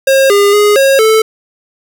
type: tone with pitch steps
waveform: square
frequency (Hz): 538 / 404.8 / 414.9 / 543 / 439.1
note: C5 / G#4 / G#4 / C#5 / A4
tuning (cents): +48 / -44 / -2 / -36 / -4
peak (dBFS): -6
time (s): 0.07-1.22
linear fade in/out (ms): 5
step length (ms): 230
effects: none